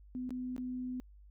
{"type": "tone with dropouts", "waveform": "sine", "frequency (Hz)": 252, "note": "B3", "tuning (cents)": 35, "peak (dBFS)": -36, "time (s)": [0.15, 1], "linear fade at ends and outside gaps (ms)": 0, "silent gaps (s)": [[0.293, 0.306], [0.564, 0.58]], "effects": ["added 50 Hz sine -54 dBFS peak until 1.3 s"]}